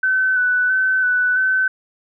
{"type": "tone with vibrato", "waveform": "sine", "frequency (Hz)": 1507, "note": "F#6", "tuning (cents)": 31, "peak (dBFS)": -14, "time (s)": [0.03, 1.68], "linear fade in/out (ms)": 5, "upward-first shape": "square", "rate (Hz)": 1.5, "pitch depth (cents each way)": 20, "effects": []}